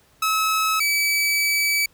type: tone pair in turn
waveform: sawtooth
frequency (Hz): 1291 / 2295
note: E6 / D7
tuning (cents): -37 / -40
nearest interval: minor seventh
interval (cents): 997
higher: second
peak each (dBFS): -15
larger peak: neither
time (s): 0.22-0.8 / 0.8-1.86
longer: second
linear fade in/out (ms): 5
effects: pink hiss -58 dBFS RMS until 1.93 s